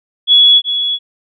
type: tone with echo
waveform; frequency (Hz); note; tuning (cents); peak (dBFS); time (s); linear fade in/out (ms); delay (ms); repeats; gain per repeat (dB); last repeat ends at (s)
sine; 3377; G#7; +28; -4; 0.27-0.62; 50; 370; 1; -9; 0.99
effects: none